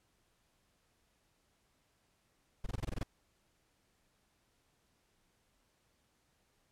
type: noise bursts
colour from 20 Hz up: brown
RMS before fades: -36 dBFS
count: 9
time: 2.64-3.033 s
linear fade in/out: 5 ms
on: 25 ms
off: 21 ms
effects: pink hiss -75 dBFS RMS until 6.71 s + low-pass 12000 Hz 12 dB/octave